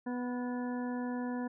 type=harmonic tone with a mistuned harmonic; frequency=246.9 Hz; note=B3; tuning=in tune; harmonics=1 / 2 / 3 / 4 / 6 / 7; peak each=-34 / -43 / -46 / -46 / -52 / -50 dBFS; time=0.06-1.48 s; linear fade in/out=10 ms; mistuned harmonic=6; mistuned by=-26 cents; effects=none